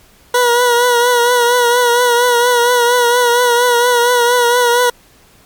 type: tone with vibrato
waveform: 20% pulse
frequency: 484.2 Hz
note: B4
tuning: 34 cents flat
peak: -4 dBFS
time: 0.34-4.9 s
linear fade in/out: 5 ms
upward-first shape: triangle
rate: 4.3 Hz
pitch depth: 49 cents each way
effects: pink hiss -47 dBFS RMS until 5.45 s + MP3 96 kbps